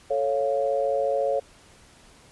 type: chord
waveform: sine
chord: A augmented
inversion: none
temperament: equal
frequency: 440 / 554.4 / 698.5 Hz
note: A4 / C#5 / E#5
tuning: 0 / 0 / 0 cents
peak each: -28 / -23 / -29 dBFS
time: 0.1-1.4 s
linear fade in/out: 10 ms
effects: pink hiss -53 dBFS RMS until 2.31 s + resampled to 24000 Hz